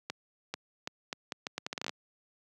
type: accelerating click train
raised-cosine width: 0.2 ms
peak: -17 dBFS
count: 15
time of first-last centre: 0.1-1.894 s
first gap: 440 ms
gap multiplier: 0.76
effects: high-pass 150 Hz 12 dB/octave